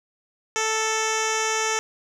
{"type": "tone with low-pass filter", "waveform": "10% pulse", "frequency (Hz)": 440.5, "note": "A4", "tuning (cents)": 2, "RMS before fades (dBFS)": -24, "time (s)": [0.56, 1.79], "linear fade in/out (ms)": 0, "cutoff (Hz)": 6300, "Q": 2.8, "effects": ["9-bit"]}